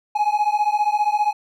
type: beating tone pair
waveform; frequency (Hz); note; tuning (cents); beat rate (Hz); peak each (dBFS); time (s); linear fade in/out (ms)
triangle; 830.6 / 845.6; G#5 / G#5; 0 / +31; 15; -18; 0.15-1.33; 10
effects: none